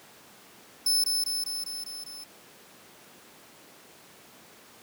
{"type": "tone with echo", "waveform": "sawtooth", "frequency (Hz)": 5260, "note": "E8", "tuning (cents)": -5, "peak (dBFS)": -19, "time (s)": [0.86, 1.04], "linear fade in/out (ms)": 5, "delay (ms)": 200, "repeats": 6, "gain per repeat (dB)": -3, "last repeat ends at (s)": 2.24, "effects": ["pink hiss -52 dBFS RMS until 4.82 s", "high-pass 200 Hz 12 dB/octave"]}